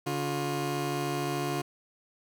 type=tone pair together; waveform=20% pulse; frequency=143 / 355.4 Hz; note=D3 / F4; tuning=-46 / +30 cents; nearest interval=octave + major third; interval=1576 cents; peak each=-27 dBFS; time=0.06-1.62 s; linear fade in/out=10 ms; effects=none